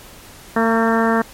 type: harmonic tone with a mistuned harmonic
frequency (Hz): 226.5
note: A#3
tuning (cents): -50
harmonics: 1 / 2 / 3 / 4 / 5 / 6 / 7 / 8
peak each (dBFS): -17 / -20 / -22 / -23 / -24 / -25 / -25 / -26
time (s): 0.56-1.22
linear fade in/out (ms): 5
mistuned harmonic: 4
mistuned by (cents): +20
effects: pink hiss -41 dBFS RMS until 1.33 s + MP3 64 kbps